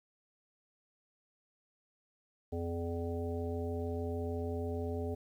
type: harmonic tone with a mistuned harmonic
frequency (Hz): 84.5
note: E2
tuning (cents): +43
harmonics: 1 / 3 / 5 / 7 / 9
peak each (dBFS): -37 / -41 / -39 / -45 / -48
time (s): 2.52-5.15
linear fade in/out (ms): 10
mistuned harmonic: 1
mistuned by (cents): +43
effects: 11-bit